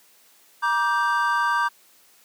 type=chord; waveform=triangle; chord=G minor; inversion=first; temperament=equal with one note detuned; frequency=949.2 / 1174.7 / 1568 Hz; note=Bb5 / D6 / G6; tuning=+31 / 0 / 0 cents; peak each=-22 dBFS; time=0.62-1.69 s; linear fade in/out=20 ms; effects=white hiss -56 dBFS RMS until 2.24 s + high-pass 200 Hz 12 dB/octave